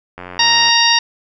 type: click train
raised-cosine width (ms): 0.5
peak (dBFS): -15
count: 47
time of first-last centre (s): 0.18-0.691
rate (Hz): 90.1
type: harmonic tone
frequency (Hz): 932.3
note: A#5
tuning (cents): 0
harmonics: 1 / 2 / 3 / 4 / 5 / 6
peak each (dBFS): -17 / -17 / -17 / -17 / -17 / -17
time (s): 0.39-0.99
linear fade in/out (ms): 5
effects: none